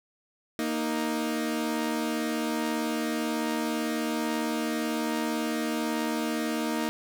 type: tone pair together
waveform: sawtooth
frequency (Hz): 233.1 / 311.2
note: A#3 / D#4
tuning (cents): 0 / 0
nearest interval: perfect fourth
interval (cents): 500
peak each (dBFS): -26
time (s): 0.59-6.89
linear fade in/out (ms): 0
effects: none